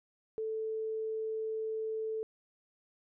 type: tone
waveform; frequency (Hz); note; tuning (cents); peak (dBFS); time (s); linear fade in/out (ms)
sine; 440; A4; 0; -33; 0.38-2.23; 0
effects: none